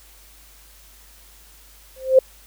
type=tone with exponential growth; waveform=sine; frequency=523.3 Hz; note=C5; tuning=in tune; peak=-5 dBFS; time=1.96-2.19 s; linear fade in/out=5 ms; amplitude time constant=49 ms; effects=added 50 Hz sine -50 dBFS peak until 2.46 s + white hiss -50 dBFS RMS until 2.46 s